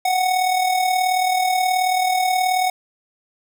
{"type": "tone with amplitude modulation", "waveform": "square", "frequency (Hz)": 740, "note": "F#5", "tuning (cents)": 0, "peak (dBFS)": -15, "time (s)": [0.05, 2.7], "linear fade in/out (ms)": 5, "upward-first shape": "sine", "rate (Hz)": 38.6, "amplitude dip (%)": 50, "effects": []}